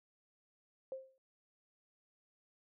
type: tone with exponential decay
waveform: sine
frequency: 528 Hz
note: C5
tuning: 16 cents sharp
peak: -37 dBFS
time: 0.92-1.18 s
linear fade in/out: 1 ms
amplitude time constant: 56 ms
effects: none